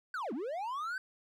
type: linear two-way sweep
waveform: triangle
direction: down then up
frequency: 1568 to 207.7 to 1568 Hz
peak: -33 dBFS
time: 0.14-0.98 s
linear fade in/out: 2 ms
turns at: 0.33 s
effects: none